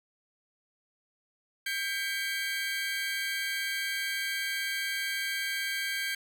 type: tone cluster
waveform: 30% pulse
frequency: 1593 / 2009 / 2258 Hz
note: G6 / B6 / C#7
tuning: +27 / +29 / +31 cents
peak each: -30 / -37 / -33 dBFS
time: 1.66-6.15 s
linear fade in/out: 5 ms
effects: none